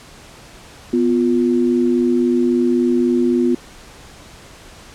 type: tone pair together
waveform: sine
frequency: 247.9 / 351.6 Hz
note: B3 / F4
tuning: +7 / +12 cents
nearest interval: tritone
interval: 605 cents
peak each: -15 / -16 dBFS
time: 0.93-3.55 s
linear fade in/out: 5 ms
effects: pink hiss -41 dBFS RMS until 4.94 s + low-pass 9000 Hz 12 dB/octave